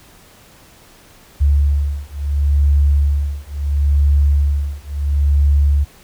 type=beating tone pair; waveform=sine; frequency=71.2 / 71.93 Hz; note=C#2 / D2; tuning=+47 / -35 cents; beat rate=0.73 Hz; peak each=-15 dBFS; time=1.4-5.85 s; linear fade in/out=20 ms; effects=pink hiss -46 dBFS RMS until 6.03 s